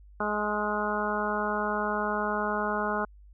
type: harmonic tone with a mistuned harmonic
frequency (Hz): 210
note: G#3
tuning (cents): +19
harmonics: 1 / 2 / 3 / 4 / 5 / 6 / 7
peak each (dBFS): -34 / -34 / -34 / -34 / -34 / -34 / -34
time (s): 0.2-3.05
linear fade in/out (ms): 5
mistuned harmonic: 7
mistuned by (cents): -23
effects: added 50 Hz sine -49 dBFS peak until 3.33 s